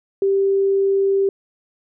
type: tone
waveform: sine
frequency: 392 Hz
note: G4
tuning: in tune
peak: -14 dBFS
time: 0.22-1.29 s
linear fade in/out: 2 ms
effects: none